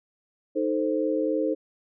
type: chord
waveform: sine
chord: A diminished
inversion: second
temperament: equal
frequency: 311.1 / 440 / 523.3 Hz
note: Eb4 / A4 / C5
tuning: 0 / 0 / 0 cents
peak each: -26 / -28 / -27 dBFS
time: 0.55-1.55 s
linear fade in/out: 20 ms
effects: none